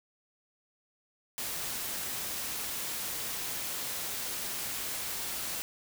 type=noise; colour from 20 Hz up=white; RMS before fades=-36 dBFS; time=1.38-5.62 s; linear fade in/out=0 ms; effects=none